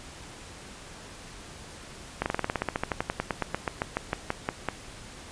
slowing click train, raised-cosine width 0.5 ms, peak -11 dBFS, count 26, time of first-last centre 2.22-4.687 s, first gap 39 ms, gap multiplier 1.07, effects pink hiss -45 dBFS RMS until 5.31 s + resampled to 22050 Hz

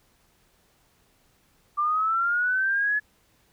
sine linear sweep, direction up, 1174.7 to 1712 Hz, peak -21 dBFS, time 1.77-3 s, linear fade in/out 20 ms, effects pink hiss -64 dBFS RMS until 3.52 s

